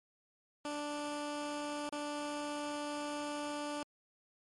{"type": "tone with dropouts", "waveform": "15% pulse", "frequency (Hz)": 293.7, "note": "D4", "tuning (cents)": 0, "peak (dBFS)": -31, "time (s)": [0.65, 3.83], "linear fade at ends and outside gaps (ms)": 1, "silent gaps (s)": [1.891, 1.925], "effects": ["MP3 48 kbps"]}